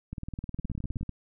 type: two click trains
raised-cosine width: 5 ms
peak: -22 / -23 dBFS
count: 9 / 18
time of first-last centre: 0.59-1.093 / 0.13-1.011 s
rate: 15.9 / 19.3 Hz
effects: none